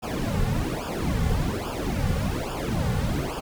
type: noise with flanger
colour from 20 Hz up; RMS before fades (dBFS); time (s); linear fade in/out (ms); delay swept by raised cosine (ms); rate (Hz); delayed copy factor
brown; -26; 0.02-3.41; 20; 0.49 to 3.19; 1.2; -0.9
effects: none